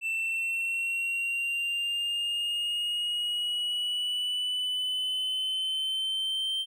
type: linear sweep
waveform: triangle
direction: up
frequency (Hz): 2668 to 3136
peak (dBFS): -26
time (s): 0.01-6.66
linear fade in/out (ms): 50
effects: none